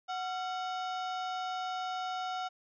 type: harmonic tone with a mistuned harmonic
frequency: 740 Hz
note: F#5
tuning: in tune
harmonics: 1 / 2 / 3 / 4 / 5 / 6 / 7 / 8 / 9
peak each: -35 / -40 / -52 / -48 / -48 / -57 / -53 / -62 / -60 dBFS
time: 0.08-2.49 s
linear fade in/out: 20 ms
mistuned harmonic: 2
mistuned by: -130 cents
effects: none